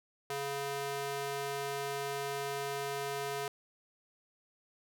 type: tone with high-pass filter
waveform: square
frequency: 140.2 Hz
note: C#3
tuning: 20 cents sharp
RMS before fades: -37 dBFS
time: 0.3-3.48 s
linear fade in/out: 2 ms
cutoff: 450 Hz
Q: 1
effects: none